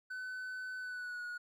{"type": "tone with pitch glide", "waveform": "triangle", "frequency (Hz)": [1510, 1453.5], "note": ["F#6", "F#6"], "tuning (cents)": [35, -31], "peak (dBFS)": -38, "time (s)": [0.1, 1.38], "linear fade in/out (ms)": 10, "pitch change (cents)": -66, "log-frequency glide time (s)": [0.78, 1.25], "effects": []}